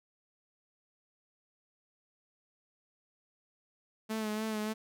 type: tone with vibrato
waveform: sawtooth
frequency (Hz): 216.3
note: A3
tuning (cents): -29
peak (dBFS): -29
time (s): 4.09-4.74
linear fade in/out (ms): 20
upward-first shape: sine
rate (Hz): 3.4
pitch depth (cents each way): 35
effects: none